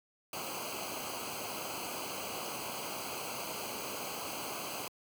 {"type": "noise with comb filter", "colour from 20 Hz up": "pink", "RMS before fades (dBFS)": -40, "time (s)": [0.33, 4.88], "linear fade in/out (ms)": 2, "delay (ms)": 0.55, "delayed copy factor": -0.85, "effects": ["high-pass 100 Hz 12 dB/octave"]}